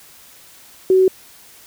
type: tone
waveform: sine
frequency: 375.7 Hz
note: F#4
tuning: 26 cents sharp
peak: -9 dBFS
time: 0.9-1.08 s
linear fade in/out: 2 ms
effects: white hiss -45 dBFS RMS until 1.66 s